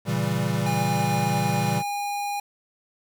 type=chord; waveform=square; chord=A# diminished seventh; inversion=none; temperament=equal; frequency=116.54 / 138.59 / 164.81 / 196 Hz; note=A#2 / C#3 / E3 / G3; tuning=0 / 0 / 0 / 0 cents; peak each=-29 dBFS; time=0.05-1.83 s; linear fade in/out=50 ms
type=tone; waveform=square; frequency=815 Hz; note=G#5; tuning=33 cents flat; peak=-27 dBFS; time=0.66-2.4 s; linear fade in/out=5 ms
effects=8-bit